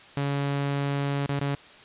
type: tone with dropouts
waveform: sawtooth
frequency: 141 Hz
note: C#3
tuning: 30 cents sharp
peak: -21 dBFS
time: 0.17-1.55 s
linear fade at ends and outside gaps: 2 ms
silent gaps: 1.263-1.292 / 1.394-1.412 s
effects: white hiss -49 dBFS RMS until 1.84 s + resampled to 8000 Hz